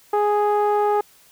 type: tone with low-pass filter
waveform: sawtooth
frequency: 415.3 Hz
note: G#4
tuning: in tune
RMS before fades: -19 dBFS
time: 0.13-1.01 s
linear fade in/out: 5 ms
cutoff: 970 Hz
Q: 2.4
effects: white hiss -53 dBFS RMS until 1.31 s